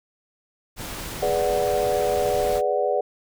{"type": "noise", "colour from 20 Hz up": "pink", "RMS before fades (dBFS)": -33, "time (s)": [0.76, 2.62], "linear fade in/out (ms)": 50}
{"type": "chord", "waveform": "sine", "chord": "G# half-diminished seventh", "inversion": "none", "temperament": "equal", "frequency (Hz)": [415.3, 493.9, 587.3, 740], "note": ["G#4", "B4", "D5", "F#5"], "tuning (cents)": [0, 0, 0, 0], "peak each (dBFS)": [-26, -25, -24, -26], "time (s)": [1.22, 3.01], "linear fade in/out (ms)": 5}
{"effects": []}